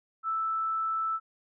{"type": "tone", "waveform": "sine", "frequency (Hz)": 1318.5, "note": "E6", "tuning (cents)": 0, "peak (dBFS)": -27, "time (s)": [0.23, 1.2], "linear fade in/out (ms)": 50, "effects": []}